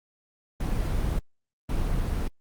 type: noise bursts at uneven times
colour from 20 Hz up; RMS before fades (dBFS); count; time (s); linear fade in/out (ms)
brown; -26; 2; 0.6-1.19 / 1.69-2.28; 5
effects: Opus 24 kbps